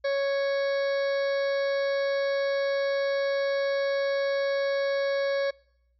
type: harmonic tone with a mistuned harmonic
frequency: 554.4 Hz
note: C#5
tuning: in tune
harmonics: 1 / 2 / 3 / 4 / 6 / 7 / 8 / 9 / 10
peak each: -24 / -40 / -35 / -40 / -49 / -44 / -44 / -50 / -49 dBFS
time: 0.04-5.51 s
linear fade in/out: 10 ms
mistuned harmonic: 9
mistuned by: -72 cents
effects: noise-tail reverb RT60 0.8 s tail -25 dB re dry + added 60 Hz sine -65 dBFS peak until 5.99 s